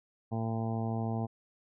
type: harmonic tone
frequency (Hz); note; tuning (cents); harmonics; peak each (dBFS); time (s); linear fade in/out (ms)
113; A2; +47; 1 / 2 / 3 / 4 / 5 / 6 / 7 / 8 / 9; -33 / -35 / -44 / -43 / -50 / -42 / -42 / -49 / -52; 0.31-1.27; 20
effects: none